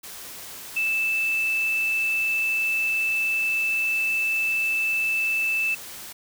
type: tone in noise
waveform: sine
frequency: 2637 Hz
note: E7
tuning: in tune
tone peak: -21 dBFS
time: 0.76-5.75 s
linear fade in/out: 10 ms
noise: white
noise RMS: -39 dBFS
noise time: 0.03-6.13 s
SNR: +15 dB
effects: none